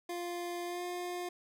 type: tone with pitch glide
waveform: 25% pulse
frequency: 349.2 to 355.1 Hz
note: F4 to F4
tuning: 0 to +29 cents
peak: -33 dBFS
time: 0.09-1.29 s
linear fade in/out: 5 ms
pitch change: +29 cents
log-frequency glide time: 0.65-0.83 s
effects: none